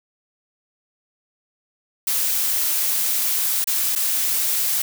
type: noise with dropouts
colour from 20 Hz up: blue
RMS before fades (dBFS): -21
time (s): 2.07-4.82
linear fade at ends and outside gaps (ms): 5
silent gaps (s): 3.643-3.672 / 3.953-3.958
effects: none